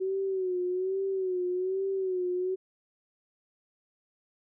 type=tone with vibrato; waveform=sine; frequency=373.7 Hz; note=F#4; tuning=17 cents sharp; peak=-27 dBFS; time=0-2.56 s; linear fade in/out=20 ms; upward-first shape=sine; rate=1.2 Hz; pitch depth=69 cents each way; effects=none